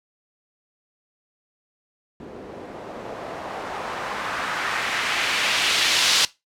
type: noise with low-pass filter sweep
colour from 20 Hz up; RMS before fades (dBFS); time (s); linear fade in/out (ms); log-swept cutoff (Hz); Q
blue; -25; 2.2-6.25; 0; 340 to 4300; 1.2
effects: noise-tail reverb RT60 0.2 s tail -19 dB re dry